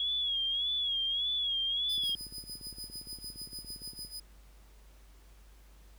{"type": "tone with vibrato", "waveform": "sine", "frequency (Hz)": 3322, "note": "G#7", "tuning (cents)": 0, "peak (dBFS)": -29, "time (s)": [0, 2.15], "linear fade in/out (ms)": 2, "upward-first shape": "sine", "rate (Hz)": 1.7, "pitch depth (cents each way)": 77}
{"type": "tone with tremolo", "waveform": "sawtooth", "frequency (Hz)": 4989, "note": "D#8", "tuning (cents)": 4, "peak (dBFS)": -36, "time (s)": [1.89, 4.2], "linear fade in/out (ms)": 5, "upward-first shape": "sine", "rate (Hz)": 6.7, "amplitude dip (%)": 80}
{"type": "click train", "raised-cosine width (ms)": 3, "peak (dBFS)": -39, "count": 37, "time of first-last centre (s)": [1.98, 4.049], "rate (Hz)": 17.4}
{"effects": ["added 50 Hz sine -54 dBFS peak until 5.98 s", "pink hiss -64 dBFS RMS until 5.98 s"]}